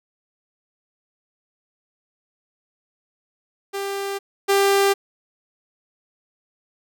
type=tone pair in turn; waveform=sawtooth; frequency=396.1 / 396.1 Hz; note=G4 / G4; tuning=+18 / +18 cents; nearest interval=unison; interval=0 cents; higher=neither; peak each=-21 / -11 dBFS; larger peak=second; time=3.73-4.19 / 4.48-4.94 s; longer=neither; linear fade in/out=20 ms; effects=none